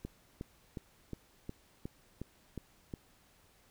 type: click train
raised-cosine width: 3 ms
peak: -27 dBFS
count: 9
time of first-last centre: 0.05-2.938 s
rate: 2.77 Hz
effects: pink hiss -66 dBFS RMS until 3.7 s